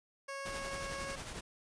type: tone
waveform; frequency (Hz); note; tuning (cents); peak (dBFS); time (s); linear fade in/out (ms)
15% pulse; 550; C#5; -14; -34; 0.28-1.16; 10
type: noise with tremolo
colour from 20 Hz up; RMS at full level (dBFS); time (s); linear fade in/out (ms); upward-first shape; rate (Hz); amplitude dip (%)
pink; -42; 0.45-1.41; 10; triangle; 11; 55
effects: resampled to 22050 Hz